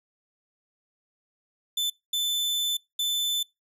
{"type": "tone bursts at uneven times", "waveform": "40% pulse", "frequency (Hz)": 3520, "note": "A7", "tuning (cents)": 0, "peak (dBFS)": -23, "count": 3, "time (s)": [[1.77, 1.9], [2.13, 2.77], [2.99, 3.43]], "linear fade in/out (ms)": 5, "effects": ["noise-tail reverb RT60 0.2 s tail -24 dB re dry"]}